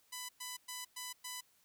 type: tone bursts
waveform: 5% pulse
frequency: 998 Hz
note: B5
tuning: 18 cents sharp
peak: -30 dBFS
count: 5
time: 0.12-1.41 s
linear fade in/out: 10 ms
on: 170 ms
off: 110 ms
effects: white hiss -71 dBFS RMS until 1.64 s